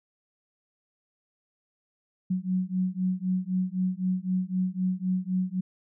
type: beating tone pair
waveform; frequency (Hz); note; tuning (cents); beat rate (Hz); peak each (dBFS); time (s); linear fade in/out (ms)
sine; 182.8 / 186.7; F#3 / F#3; -21 / +16; 3.9; -28; 2.3-5.61; 10
effects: none